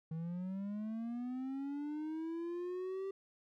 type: linear sweep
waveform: triangle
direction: up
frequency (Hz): 158.3 to 391.5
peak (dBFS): -36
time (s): 0.11-3.11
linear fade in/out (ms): 5
effects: none